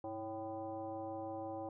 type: tone with frequency modulation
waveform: sine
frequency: 552 Hz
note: C#5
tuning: 7 cents flat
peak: -40 dBFS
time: 0.04-1.69 s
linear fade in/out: 2 ms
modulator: 226 Hz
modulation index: 1.4
effects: none